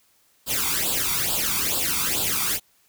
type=noise with flanger; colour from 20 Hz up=white; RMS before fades=-24 dBFS; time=0.46-2.6 s; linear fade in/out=50 ms; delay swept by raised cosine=0.24 to 0.88 ms; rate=2.3 Hz; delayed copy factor=+0.8; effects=white hiss -62 dBFS RMS until 2.88 s